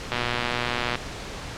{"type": "click train", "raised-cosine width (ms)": 0.3, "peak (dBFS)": -9, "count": 102, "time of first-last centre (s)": [0.12, 0.955], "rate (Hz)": 121, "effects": ["pink hiss -35 dBFS RMS until 1.57 s", "low-pass 6000 Hz 12 dB/octave"]}